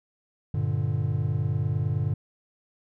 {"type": "chord", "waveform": "triangle", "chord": "G minor", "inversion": "none", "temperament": "just", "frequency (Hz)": [98, 117.6, 147], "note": ["G2", "Bb2", "D3"], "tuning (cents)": [0, 16, 2], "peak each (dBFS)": -26, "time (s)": [0.54, 2.14], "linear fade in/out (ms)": 5, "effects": []}